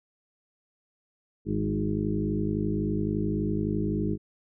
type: harmonic tone with a mistuned harmonic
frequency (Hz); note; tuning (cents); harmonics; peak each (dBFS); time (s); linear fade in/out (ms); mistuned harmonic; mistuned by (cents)
51.8; G#1; -4; 1 / 2 / 3 / 4 / 6 / 7 / 8; -36 / -33 / -33 / -30 / -31 / -35 / -36; 1.45-4.18; 50; 3; +20
effects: none